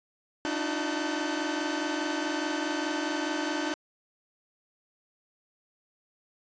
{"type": "tone cluster", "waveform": "sawtooth", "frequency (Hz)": [292.5, 317.3, 359.5, 889, 1525], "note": ["D4", "D#4", "F#4", "A5", "G6"], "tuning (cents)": [-7, 34, -50, 18, -48], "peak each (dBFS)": [-29, -29, -34, -35, -33], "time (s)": [0.45, 3.74], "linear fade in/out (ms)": 0, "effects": ["resampled to 16000 Hz"]}